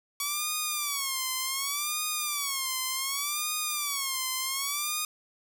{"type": "tone with vibrato", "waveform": "5% pulse", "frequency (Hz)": 1129, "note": "C#6", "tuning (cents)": 31, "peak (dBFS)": -17, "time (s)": [0.2, 5.05], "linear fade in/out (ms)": 2, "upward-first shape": "sine", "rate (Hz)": 0.67, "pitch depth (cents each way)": 150, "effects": []}